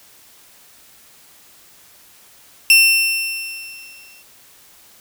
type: tone with exponential decay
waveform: sawtooth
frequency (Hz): 2700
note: E7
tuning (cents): +41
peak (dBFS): -3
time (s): 2.7-4.22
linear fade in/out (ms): 1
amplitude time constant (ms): 330
effects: white hiss -48 dBFS RMS until 5 s